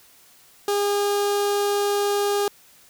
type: tone with notch filter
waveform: sawtooth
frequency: 406.9 Hz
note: G#4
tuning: 35 cents flat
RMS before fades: -22 dBFS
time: 0.68-2.48 s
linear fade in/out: 2 ms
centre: 2100 Hz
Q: 1.8
effects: white hiss -53 dBFS RMS until 2.89 s